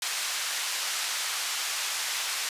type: band-pass noise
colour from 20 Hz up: white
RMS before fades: -31 dBFS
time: 0.02-2.49 s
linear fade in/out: 2 ms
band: 1000 to 7000 Hz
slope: 12 dB/octave
effects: resampled to 32000 Hz